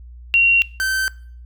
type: tone pair in turn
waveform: sine / 45% pulse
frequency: 2749 / 1546.3 Hz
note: F7 / G6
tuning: -28 / -24 cents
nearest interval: minor seventh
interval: 996 cents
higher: first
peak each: -10 / -18 dBFS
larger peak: first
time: 0.34-0.62 / 0.8-1.08 s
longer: neither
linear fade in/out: 0 ms
effects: noise-tail reverb RT60 0.5 s tail -21 dB re dry + added 60 Hz sine -36 dBFS peak until 1.45 s